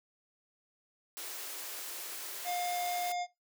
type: high-pass noise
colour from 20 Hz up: white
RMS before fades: -42 dBFS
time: 1.17-3.12 s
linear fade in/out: 0 ms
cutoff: 290 Hz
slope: 96 dB/octave
type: harmonic tone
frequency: 710 Hz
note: F5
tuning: 28 cents sharp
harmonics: 1 / 3 / 5 / 7 / 9 / 10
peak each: -33 / -43 / -47 / -50 / -52 / -53 dBFS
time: 2.44-3.27 s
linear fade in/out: 50 ms
effects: noise-tail reverb RT60 0.2 s tail -18 dB re dry